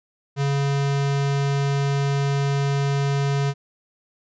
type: tone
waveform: square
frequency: 140 Hz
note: C#3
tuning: 18 cents sharp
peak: -20 dBFS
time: 0.36-3.54 s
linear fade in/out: 50 ms
effects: resampled to 16000 Hz